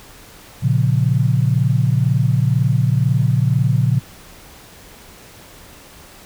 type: chord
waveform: sine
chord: Bb minor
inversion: none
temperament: equal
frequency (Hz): 116.54 / 138.59 / 174.61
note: Bb2 / Db3 / F3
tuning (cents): 0 / 0 / 0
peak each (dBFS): -16 / -16 / -22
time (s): 0.62-4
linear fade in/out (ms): 20
effects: pink hiss -42 dBFS RMS until 6.25 s